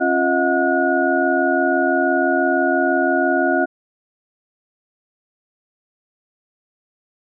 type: tone cluster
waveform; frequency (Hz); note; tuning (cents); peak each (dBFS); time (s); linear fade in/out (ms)
sine; 271.2 / 348.7 / 634 / 720 / 1453; C#4 / F4 / D#5 / F#5 / F#6; -38 / -3 / +32 / -47 / -32; -21; 0-3.66; 20
effects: none